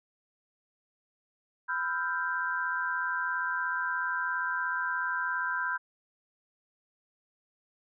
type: tone cluster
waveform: sine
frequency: 999 / 1321 / 1398 / 1571 Hz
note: B5 / E6 / F6 / G6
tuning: +20 / +3 / +1 / +3 cents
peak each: -34 / -40 / -36 / -31 dBFS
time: 1.68-5.78 s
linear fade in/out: 20 ms
effects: none